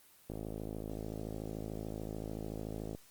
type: click train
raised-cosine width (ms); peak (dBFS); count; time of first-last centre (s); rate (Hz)
2; -27; 143; 0.3-2.949; 53.6
effects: white hiss -62 dBFS RMS until 3.1 s + Opus 24 kbps